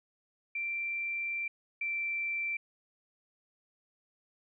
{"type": "tone pair in turn", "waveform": "sine", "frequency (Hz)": [2354, 2344], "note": ["D7", "D7"], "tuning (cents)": [3, -4], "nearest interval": "unison", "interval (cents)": 7, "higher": "first", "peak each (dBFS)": [-32, -31], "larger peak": "second", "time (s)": [[0.55, 1.48], [1.81, 2.57]], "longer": "first", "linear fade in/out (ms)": 5, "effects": []}